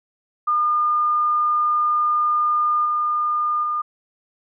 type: tone with level steps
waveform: sine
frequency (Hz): 1212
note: D#6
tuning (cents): -46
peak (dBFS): -16 / -18 / -20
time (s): 0.47-3.82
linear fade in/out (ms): 10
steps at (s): 2.85 / 3.63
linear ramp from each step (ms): 5
effects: none